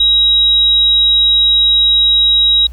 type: tone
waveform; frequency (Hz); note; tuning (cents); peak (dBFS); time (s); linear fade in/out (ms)
sine; 3825; A#7; +44; -7; 0-2.67; 5
effects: added 60 Hz sine -26 dBFS peak until 2.72 s + pink hiss -49 dBFS RMS until 2.72 s